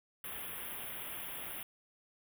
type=band-stop noise; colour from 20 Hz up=white; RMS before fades=-43 dBFS; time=0.24-1.63 s; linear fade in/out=2 ms; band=3500 to 9900 Hz; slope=96 dB/octave; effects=none